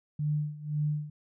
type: tone with tremolo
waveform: sine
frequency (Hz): 149.7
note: D3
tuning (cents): +33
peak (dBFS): -25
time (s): 0.19-1.1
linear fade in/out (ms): 5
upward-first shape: sine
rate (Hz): 1.9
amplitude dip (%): 85
effects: none